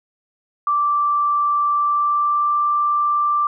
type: tone with pitch glide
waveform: sine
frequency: 1170 to 1178.1 Hz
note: D6 to D6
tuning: -7 to +5 cents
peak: -15 dBFS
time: 0.67-3.47 s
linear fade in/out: 2 ms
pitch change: +12 cents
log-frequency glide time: 1.73-2.57 s
effects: none